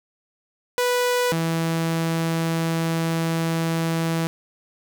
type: tone pair in turn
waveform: sawtooth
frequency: 492.4 / 164.32 Hz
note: B4 / E3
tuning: -5 / -5 cents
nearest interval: octave + perfect fifth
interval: 1900 cents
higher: first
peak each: -15 / -17 dBFS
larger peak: first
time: 0.78-1.32 / 1.32-4.27 s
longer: second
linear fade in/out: 0 ms
effects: none